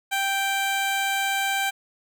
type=tone; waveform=15% pulse; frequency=784 Hz; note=G5; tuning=in tune; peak=-16 dBFS; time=0.11-1.71 s; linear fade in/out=20 ms; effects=none